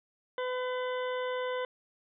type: harmonic tone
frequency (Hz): 504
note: B4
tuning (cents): +35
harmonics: 1 / 2 / 3 / 4 / 6 / 7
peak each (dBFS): -32 / -38 / -42 / -44 / -48 / -49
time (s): 0.38-1.65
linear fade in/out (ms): 2
effects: none